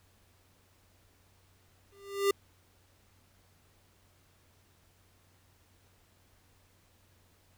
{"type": "tone with exponential growth", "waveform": "square", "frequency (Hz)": 398.1, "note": "G4", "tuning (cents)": 27, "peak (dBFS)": -22, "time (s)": [1.92, 2.31], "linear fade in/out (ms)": 5, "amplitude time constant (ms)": 84, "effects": ["added 92 Hz sine -67 dBFS peak until 7.57 s", "pink hiss -67 dBFS RMS until 7.57 s"]}